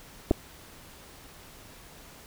clicks, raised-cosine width 2 ms, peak -9 dBFS, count 2, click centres 0.31 / 0.313 s, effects pink hiss -50 dBFS RMS until 2.26 s

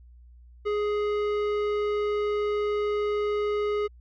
sine tone with tanh clipping, 416.6 Hz, G#4, 5 cents sharp, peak -26 dBFS, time 0.65-3.88 s, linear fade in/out 20 ms, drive 14 dB, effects added 60 Hz sine -48 dBFS peak until 4 s

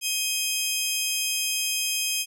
15% pulse tone pair together, 2524 / 3193 Hz, D#7 / G7, +24 / +31 cents, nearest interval major third, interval 407 cents, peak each -20 dBFS, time 0.01-2.26 s, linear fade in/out 50 ms, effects none

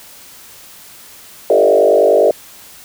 sine tone with frequency modulation, 523.3 Hz, C5, in tune, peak -7 dBFS, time 1.5-2.31 s, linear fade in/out 2 ms, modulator 49.9 Hz, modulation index 2.8, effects white hiss -39 dBFS RMS until 2.84 s

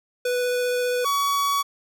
square tone with vibrato, 493.9 Hz, B4, in tune, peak -22 dBFS, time 0.25-1.05 s, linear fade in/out 5 ms, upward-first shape triangle, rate 15 Hz, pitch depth 8 cents each way
45% pulse tone, 1129 Hz, C#6, 31 cents sharp, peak -20 dBFS, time 1.04-1.63 s, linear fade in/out 20 ms
effects none

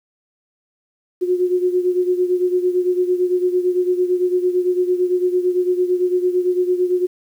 sine beating tone pair, 360 / 368.9 Hz, F#4 / F#4, -47 / -5 cents, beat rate 8.9 Hz, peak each -16 / -21 dBFS, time 1.21-7.07 s, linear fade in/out 20 ms, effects 8-bit

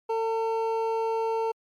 triangle tone pair together, 450 / 900 Hz, A4 / A5, +39 / +39 cents, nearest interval octave, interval 1200 cents, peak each -24 / -27 dBFS, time 0.09-1.52 s, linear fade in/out 10 ms, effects MP3 96 kbps

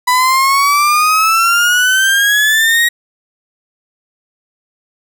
35% pulse exponential sweep, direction up, 987.8 to 1901 Hz, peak -7 dBFS, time 0.07-2.89 s, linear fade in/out 10 ms, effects none

